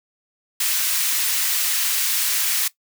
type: high-pass noise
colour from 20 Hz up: white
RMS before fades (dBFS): -21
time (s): 0.6-2.68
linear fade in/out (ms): 5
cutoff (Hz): 1600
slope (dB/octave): 12
effects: noise-tail reverb RT60 0.1 s tail -17 dB re dry